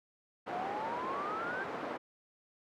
pink band-pass noise, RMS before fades -40 dBFS, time 0.46-1.98 s, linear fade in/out 20 ms, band 360 to 1300 Hz, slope 12 dB/octave
sine exponential sweep, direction up, 698.5 to 1600 Hz, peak -37 dBFS, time 0.52-1.64 s, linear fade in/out 10 ms
effects none

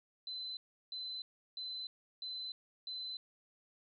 sine tone bursts, 4039 Hz, B7, 38 cents sharp, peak -40 dBFS, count 5, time 0.27-3.17 s, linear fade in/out 2 ms, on 300 ms, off 350 ms, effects none

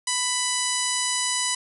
harmonic tone, 993 Hz, B5, 9 cents sharp, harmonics 1 / 2 / 3 / 4 / 5 / 6 / 7 / 8 / 9 / 10, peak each -32 / -32 / -32 / -32 / -32 / -32 / -32 / -32 / -32 / -32 dBFS, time 0.07-1.55 s, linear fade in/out 5 ms, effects none

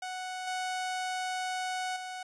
sawtooth tone with level steps, 740 Hz, F#5, in tune, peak -32 / -28 / -34 dBFS, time 0.02-2.23 s, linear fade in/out 5 ms, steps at 0.47 / 1.96 s, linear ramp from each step 5 ms, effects resampled to 22050 Hz

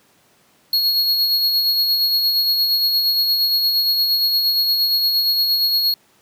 square tone with tremolo, 4318 Hz, C#8, 46 cents flat, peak -14 dBFS, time 0.73-5.94 s, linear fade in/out 2 ms, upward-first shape sine, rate 8.6 Hz, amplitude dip 35%, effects pink hiss -56 dBFS RMS until 6.21 s + high-pass 150 Hz 12 dB/octave

